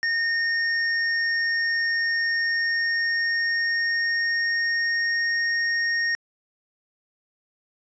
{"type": "tone with pitch glide", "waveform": "square", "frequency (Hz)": [1839, 1852.9], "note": ["A#6", "A#6"], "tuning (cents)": [-24, -11], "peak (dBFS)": -22, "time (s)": [0.03, 6.15], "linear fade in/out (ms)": 0, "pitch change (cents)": 13, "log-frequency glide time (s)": [2.31, 5.41], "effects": ["resampled to 16000 Hz"]}